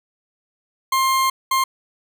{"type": "tone bursts at uneven times", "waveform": "40% pulse", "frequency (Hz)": 1059, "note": "C6", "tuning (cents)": 21, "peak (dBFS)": -15, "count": 2, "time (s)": [[0.92, 1.3], [1.51, 1.64]], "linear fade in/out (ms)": 5, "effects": []}